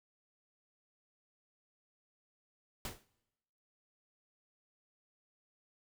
pink noise with exponential decay, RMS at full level -37 dBFS, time 2.85-3.05 s, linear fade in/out 2 ms, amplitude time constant 43 ms, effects noise-tail reverb RT60 1.0 s tail -23 dB re dry

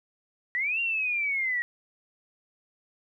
sine linear two-way sweep, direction up then down, 1896 to 2786 to 1896 Hz, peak -25 dBFS, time 0.55-1.62 s, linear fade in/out 0 ms, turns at 0.8 s, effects 11-bit

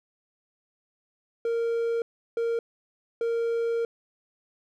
triangle tone bursts at uneven times, 463.6 Hz, A#4, 10 cents flat, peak -22 dBFS, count 3, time 1.45-2.02 / 2.37-2.59 / 3.21-3.85 s, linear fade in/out 2 ms, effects none

